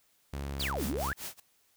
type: tone with vibrato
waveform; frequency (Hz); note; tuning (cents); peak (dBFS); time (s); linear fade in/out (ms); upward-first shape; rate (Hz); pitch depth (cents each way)
sawtooth; 69.3; C#2; 0; -31; 0.33-1.13; 5; square; 2.4; 12
type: noise with tremolo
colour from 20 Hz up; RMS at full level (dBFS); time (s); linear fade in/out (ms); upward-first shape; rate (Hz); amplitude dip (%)
white; -39; 0.59-1.4; 5; sine; 4.9; 100
type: exponential two-way sweep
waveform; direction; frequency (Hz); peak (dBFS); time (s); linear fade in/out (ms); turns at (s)
sine; down then up; 4915 to 185 to 1796; -32; 0.6-1.13; 0; 0.86
effects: white hiss -69 dBFS RMS until 1.76 s